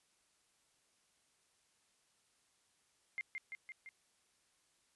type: tone with echo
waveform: sine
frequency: 2109 Hz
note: C7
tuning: 13 cents sharp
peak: -37 dBFS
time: 3.18-3.21 s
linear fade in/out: 0 ms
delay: 170 ms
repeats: 4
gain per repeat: -3 dB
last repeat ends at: 3.89 s
effects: white hiss -75 dBFS RMS until 4.95 s + resampled to 24000 Hz